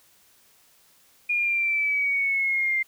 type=exponential sweep; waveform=sine; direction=down; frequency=2436 to 2093 Hz; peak=-21 dBFS; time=1.29-2.83 s; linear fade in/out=10 ms; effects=white hiss -59 dBFS RMS until 2.87 s